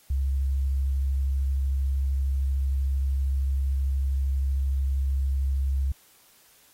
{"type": "tone with vibrato", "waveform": "sine", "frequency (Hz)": 67.7, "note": "C#2", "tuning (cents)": -40, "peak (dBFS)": -22, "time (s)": [0.1, 5.92], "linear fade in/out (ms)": 5, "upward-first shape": "sine", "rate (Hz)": 13, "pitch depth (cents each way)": 14, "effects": ["white hiss -58 dBFS RMS until 6.73 s", "AAC 48 kbps"]}